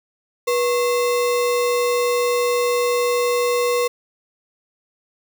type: tone with sample-and-hold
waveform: sine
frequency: 485.9 Hz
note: B4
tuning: 28 cents flat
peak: -16 dBFS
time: 0.47-3.88 s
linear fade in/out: 10 ms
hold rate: 1575 Hz
effects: none